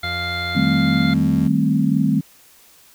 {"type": "tone", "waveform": "35% pulse", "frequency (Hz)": 87.31, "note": "F2", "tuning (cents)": 0, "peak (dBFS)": -27, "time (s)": [0.03, 1.48], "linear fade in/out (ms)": 10}
{"type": "harmonic tone", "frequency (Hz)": 698.5, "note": "F5", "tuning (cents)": 0, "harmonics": [1, 2, 3, 5, 6], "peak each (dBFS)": [-32, -28, -27, -30, -32], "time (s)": [0.03, 1.14], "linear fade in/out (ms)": 5}
{"type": "chord", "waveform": "sine", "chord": "A half-diminished seventh", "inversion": "second", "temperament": "equal with one note detuned", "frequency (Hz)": [156.56, 196, 220, 261.6], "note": ["Eb3", "G3", "A3", "C4"], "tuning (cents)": [11, 0, 0, 0], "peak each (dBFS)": -20, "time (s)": [0.55, 2.21], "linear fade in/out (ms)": 10}
{"effects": ["white hiss -50 dBFS RMS until 2.94 s"]}